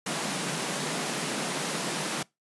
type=high-pass noise; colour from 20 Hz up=pink; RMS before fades=-31 dBFS; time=0.06-2.23 s; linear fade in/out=5 ms; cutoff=140 Hz; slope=96 dB/octave; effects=noise-tail reverb RT60 0.2 s tail -24 dB re dry + resampled to 24000 Hz